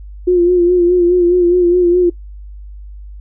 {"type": "tone with vibrato", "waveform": "sine", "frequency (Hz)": 353.7, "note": "F4", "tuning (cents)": 22, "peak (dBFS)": -7, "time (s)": [0.27, 2.1], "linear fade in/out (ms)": 10, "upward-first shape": "sine", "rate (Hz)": 4.8, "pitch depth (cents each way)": 44, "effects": ["noise-tail reverb RT60 0.1 s tail -20 dB re dry", "added 50 Hz sine -29 dBFS peak until 3.2 s"]}